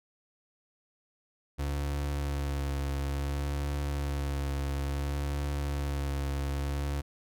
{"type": "tone with vibrato", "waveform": "35% pulse", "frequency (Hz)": 70.6, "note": "C#2", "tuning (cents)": 32, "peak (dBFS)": -28, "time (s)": [1.58, 7.02], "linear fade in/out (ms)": 20, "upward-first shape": "sine", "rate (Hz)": 0.58, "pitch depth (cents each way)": 25, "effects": []}